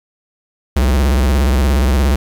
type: tone with vibrato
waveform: square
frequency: 66.7 Hz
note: C2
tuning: 34 cents sharp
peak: -11 dBFS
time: 0.76-2.16 s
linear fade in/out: 5 ms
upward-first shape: square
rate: 17 Hz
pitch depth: 140 cents each way
effects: 7-bit